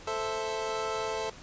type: chord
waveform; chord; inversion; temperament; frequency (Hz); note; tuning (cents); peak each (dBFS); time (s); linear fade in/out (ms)
25% pulse; A minor; none; equal; 440 / 523.3 / 659.3; A4 / C5 / E5; 0 / 0 / 0; -29 / -34 / -33; 0.07-1.3; 5
effects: pink hiss -49 dBFS RMS until 1.42 s + resampled to 16000 Hz